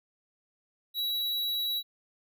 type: tone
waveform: square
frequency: 3903 Hz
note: B7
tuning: 21 cents flat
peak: -29 dBFS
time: 0.94-1.83 s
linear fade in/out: 50 ms
effects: none